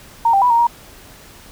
sine tone with pitch steps, 924 / 788 / 985 / 931 / 944 Hz, A#5 / G5 / B5 / A#5 / A#5, -16 / +9 / -5 / -2 / +22 cents, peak -10 dBFS, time 0.25-0.67 s, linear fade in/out 5 ms, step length 84 ms, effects pink hiss -42 dBFS RMS until 1.51 s

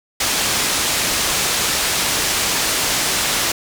white low-pass noise, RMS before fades -19 dBFS, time 0.2-3.52 s, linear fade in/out 5 ms, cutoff 7900 Hz, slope 12 dB/octave, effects none

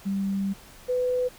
sine tone pair in turn, 196 / 499.8 Hz, G3 / B4, 0 / +21 cents, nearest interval octave + major third, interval 1621 cents, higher second, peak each -24 / -22 dBFS, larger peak second, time 0.05-0.54 / 0.88-1.29 s, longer first, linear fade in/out 20 ms, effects pink hiss -49 dBFS RMS until 1.38 s

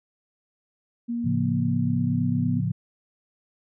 sine tone with pitch glide, 235.9 to 243.1 Hz, A#3 to B3, +21 to -27 cents, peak -25 dBFS, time 1.08-2.61 s, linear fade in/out 20 ms, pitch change +52 cents, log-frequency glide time 1.52-2.33 s
sine chord, A augmented, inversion none, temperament equal, 110 / 138.59 / 174.61 Hz, A2 / C#3 / E#3, 0 / 0 / 0 cents, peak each -27 / -27 / -27 dBFS, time 1.24-2.72 s, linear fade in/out 10 ms
effects none

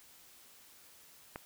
click, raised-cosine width 0.5 ms, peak -25 dBFS, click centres 1.359 s, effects white hiss -59 dBFS RMS until 1.45 s

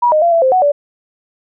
sine tone with pitch steps, 964 / 616 / 685 / 668 / 522 / 741 / 578 Hz, B5 / D#5 / F5 / E5 / C5 / F#5 / D5, -42 / -17 / -34 / +23 / -4 / +2 / -28 cents, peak -8 dBFS, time 0.02-0.72 s, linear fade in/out 10 ms, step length 100 ms, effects none

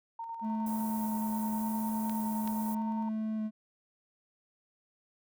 sine tone with tremolo, 917 Hz, A#5, 29 cents flat, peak -36 dBFS, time 0.19-3.09 s, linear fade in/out 5 ms, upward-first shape square, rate 9.7 Hz, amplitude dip 35%
triangle tone with vibrato, 217.1 Hz, A3, 23 cents flat, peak -29 dBFS, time 0.41-3.51 s, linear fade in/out 50 ms, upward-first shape square, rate 0.84 Hz, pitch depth 8 cents each way
white band-stop noise, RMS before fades -44 dBFS, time 0.66-2.75 s, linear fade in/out 5 ms, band 780 to 13000 Hz, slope 12 dB/octave
clicks, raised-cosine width 0.2 ms, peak -27 dBFS, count 2, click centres 2.096 / 2.476 s
effects none

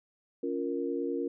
sine chord, Bb minor, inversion first, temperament just, 279.7 / 349.6 / 466.2 Hz, Db4 / F4 / Bb4, +16 / +2 / 0 cents, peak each -34 dBFS, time 0.43-1.28 s, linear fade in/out 5 ms, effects none

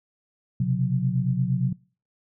sine tone cluster, 126.1 / 134.7 / 181.2 Hz, B2 / C#3 / F#3, +36 / -49 / -36 cents, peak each -25 dBFS, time 0.6-1.73 s, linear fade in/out 5 ms, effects noise-tail reverb RT60 0.4 s tail -24 dB re dry

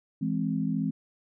sine chord, E augmented, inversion none, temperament equal, 164.81 / 207.7 / 261.6 Hz, E3 / G#3 / B#3, 0 / 0 / 0 cents, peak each -30 dBFS, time 0.21-0.91 s, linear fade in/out 10 ms, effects none

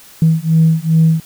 sine beating tone pair, 160 / 162.5 Hz, D#3 / E3, +49 / -24 cents, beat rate 2.5 Hz, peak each -11 dBFS, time 0.22-1.2 s, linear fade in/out 2 ms, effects tanh soft clip ceiling -2 dBFS + white hiss -41 dBFS RMS until 1.25 s

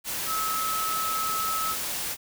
sine tone in noise, 1295 Hz, E6, 31 cents flat, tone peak -27 dBFS, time 0.26-1.76 s, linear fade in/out 50 ms, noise white, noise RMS -31 dBFS, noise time 0.04-2.17 s, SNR +1 dB, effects none

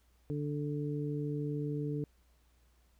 harmonic tone, 146.83 Hz, D3, in tune, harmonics 1 / 2 / 3, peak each -35 / -38 / -40 dBFS, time 0.3-2.04 s, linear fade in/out 0 ms, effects added 60 Hz sine -65 dBFS peak until 2.99 s + pink hiss -73 dBFS RMS until 2.99 s

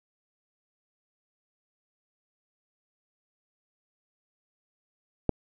click, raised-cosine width 2 ms, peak -9 dBFS, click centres 5.293 s, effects none

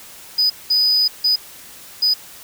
sine tone bursts at uneven times, 4978 Hz, D#8, in tune, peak -10 dBFS, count 4, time 0.38-0.5 / 0.7-1.08 / 1.24-1.36 / 2.02-2.14 s, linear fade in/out 10 ms, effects tanh soft clip ceiling -12 dBFS + white hiss -40 dBFS RMS until 2.43 s

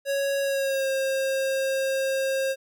square tone with pitch glide, 554.4 to 535.5 Hz, C#5 to C5, 0 to +40 cents, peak -24 dBFS, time 0.05-2.56 s, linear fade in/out 50 ms, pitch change -60 cents, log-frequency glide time 0.41-0.88 s, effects none

